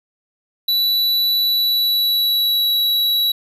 square tone with pitch glide, 3951 to 3910 Hz, B7 to B7, 0 to -18 cents, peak -15 dBFS, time 0.68-3.32 s, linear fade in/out 5 ms, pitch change -18 cents, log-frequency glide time 1.37-2.75 s, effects none

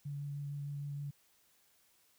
sine tone with vibrato, 143.2 Hz, D3, 43 cents flat, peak -38 dBFS, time 0.05-1.11 s, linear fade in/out 10 ms, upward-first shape sine, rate 6.5 Hz, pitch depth 11 cents each way, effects white hiss -70 dBFS RMS until 2.18 s

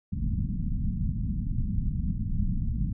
pink low-pass noise, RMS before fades -28 dBFS, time 0.12-2.93 s, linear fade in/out 5 ms, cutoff 230 Hz, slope 48 dB/octave, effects none

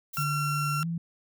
violet noise, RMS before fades -38 dBFS, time 0.13-0.24 s, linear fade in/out 10 ms
35% pulse tone, 1364 Hz, F6, 41 cents flat, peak -27 dBFS, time 0.17-0.83 s, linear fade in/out 0 ms
sine tone with pitch glide, 146.83 to 167.69 Hz, D3 to E3, 0 to +30 cents, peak -28 dBFS, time 0.18-0.98 s, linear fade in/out 5 ms, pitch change +230 cents, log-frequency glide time 0.79-0.86 s
effects none

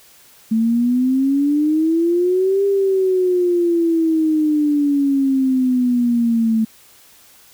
sine exponential two-way sweep, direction up then down, 220 to 400 to 220 Hz, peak -13 dBFS, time 0.51-6.65 s, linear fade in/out 10 ms, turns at 2.65 s, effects white hiss -48 dBFS RMS until 7.53 s

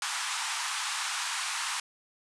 pink band-pass noise, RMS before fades -33 dBFS, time 0.02-1.8 s, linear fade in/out 2 ms, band 870 to 9800 Hz, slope 48 dB/octave, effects none

